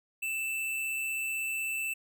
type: tone with amplitude modulation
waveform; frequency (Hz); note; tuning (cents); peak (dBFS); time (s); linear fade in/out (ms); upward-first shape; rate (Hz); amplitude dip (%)
square; 2655; E7; +12; -30; 0.22-1.94; 10; sine; 136; 35
effects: none